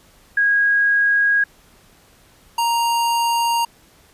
sine / square tone pair in turn, 1643 / 933.7 Hz, G#6 / A#5, -19 / +3 cents, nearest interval minor seventh, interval 978 cents, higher first, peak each -13 / -17 dBFS, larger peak first, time 0.37-1.44 / 2.58-3.65 s, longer neither, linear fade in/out 5 ms, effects pink hiss -52 dBFS RMS until 4.13 s + resampled to 32000 Hz

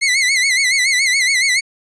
sawtooth tone with vibrato, 2093 Hz, C7, in tune, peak -9 dBFS, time 0.01-1.61 s, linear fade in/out 20 ms, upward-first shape sine, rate 7.1 Hz, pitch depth 110 cents each way, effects resampled to 22050 Hz

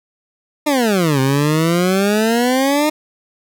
20% pulse exponential two-way sweep, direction down then up, 308.7 to 130.81 to 308.7 Hz, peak -8 dBFS, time 0.66-2.9 s, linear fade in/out 10 ms, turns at 1.2 s, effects none

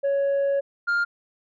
sine tone pair in turn, 557 / 1403.6 Hz, C#5 / F6, +8 / +8 cents, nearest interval octave + major third, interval 1600 cents, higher second, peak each -17 dBFS, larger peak neither, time 0.03-0.61 / 0.87-1.05 s, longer first, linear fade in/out 20 ms, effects tanh soft clip ceiling -19 dBFS

